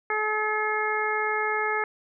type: harmonic tone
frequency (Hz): 428.2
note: A4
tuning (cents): -47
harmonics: 1 / 2 / 3 / 4 / 5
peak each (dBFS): -30 / -30 / -30 / -30 / -30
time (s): 0.1-1.84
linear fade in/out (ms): 2
effects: none